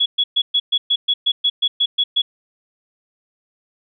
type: tone bursts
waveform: sine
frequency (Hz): 3368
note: G#7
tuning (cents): +24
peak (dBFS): -13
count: 13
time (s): 0-2.22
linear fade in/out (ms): 10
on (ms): 60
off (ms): 120
effects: none